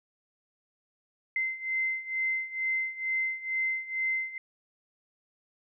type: beating tone pair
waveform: sine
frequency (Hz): 2070 / 2072.2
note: C7 / C7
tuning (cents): -19 / -17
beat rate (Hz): 2.2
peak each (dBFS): -33 / -30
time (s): 1.36-4.38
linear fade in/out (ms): 2
effects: none